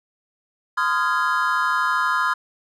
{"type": "chord", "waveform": "triangle", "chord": "F minor seventh", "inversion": "second", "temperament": "equal with one note detuned", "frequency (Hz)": [1025, 1244.5, 1396.9, 1661.2], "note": ["C6", "Eb6", "F6", "Ab6"], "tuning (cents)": [-36, 0, 0, 0], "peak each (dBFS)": [-21, -22, -22, -24], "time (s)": [0.77, 2.34], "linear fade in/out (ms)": 10, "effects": []}